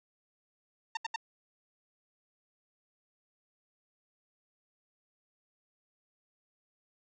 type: tone bursts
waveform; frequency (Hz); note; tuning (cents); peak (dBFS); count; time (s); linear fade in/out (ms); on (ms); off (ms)
sawtooth; 910; A#5; -42; -28; 3; 0.95-1.161; 5; 21; 74
effects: resampled to 16000 Hz